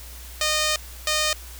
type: tone bursts at uneven times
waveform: 5% pulse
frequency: 614 Hz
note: D#5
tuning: 23 cents flat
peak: -9 dBFS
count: 2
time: 0.41-0.76 / 1.07-1.33 s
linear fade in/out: 2 ms
effects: added 60 Hz sine -39 dBFS peak until 1.59 s + white hiss -43 dBFS RMS until 1.59 s